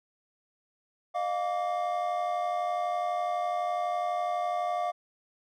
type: tone cluster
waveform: triangle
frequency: 615 / 707 / 1158 Hz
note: D#5 / F5 / D6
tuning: -20 / +21 / -25 cents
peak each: -33 / -27 / -34 dBFS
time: 1.14-4.92 s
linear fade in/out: 20 ms
effects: none